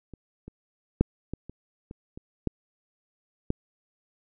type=clicks; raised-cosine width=3 ms; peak=-29 / -28 / -6 / -19 / -27 / -27 / -27 / -12 / -12 dBFS; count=9; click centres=0.137 / 0.48 / 1.01 / 1.336 / 1.496 / 1.911 / 2.175 / 2.473 / 3.504 s; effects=none